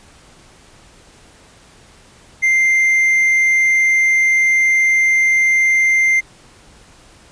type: tone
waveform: triangle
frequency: 2093 Hz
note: C7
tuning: in tune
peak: -9 dBFS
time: 2.42-6.21 s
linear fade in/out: 20 ms
effects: pink hiss -46 dBFS RMS until 7.31 s + resampled to 22050 Hz